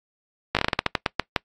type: slowing click train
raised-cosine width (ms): 0.3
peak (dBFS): -3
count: 13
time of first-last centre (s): 0.55-1.362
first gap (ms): 17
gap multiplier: 1.23
effects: noise-tail reverb RT60 0.1 s tail -24 dB re dry + AAC 32 kbps